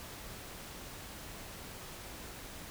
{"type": "silence", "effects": ["pink hiss -47 dBFS RMS until 2.7 s"]}